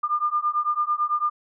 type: beating tone pair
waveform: sine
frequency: 1200 / 1209 Hz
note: D6 / D6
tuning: +37 / +50 cents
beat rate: 9 Hz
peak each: -24 dBFS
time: 0.03-1.3 s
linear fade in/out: 10 ms
effects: none